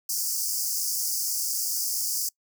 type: high-pass noise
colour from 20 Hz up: pink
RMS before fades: -28 dBFS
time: 0.09-2.29 s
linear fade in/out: 5 ms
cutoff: 4800 Hz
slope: 96 dB/octave
effects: noise-tail reverb RT60 0.1 s tail -24 dB re dry